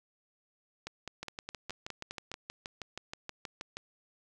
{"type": "two click trains", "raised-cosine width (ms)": 0.2, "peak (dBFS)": [-22, -22], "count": [8, 17], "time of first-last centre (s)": [[0.87, 2.316], [1.23, 3.77]], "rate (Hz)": [4.84, 6.3], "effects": []}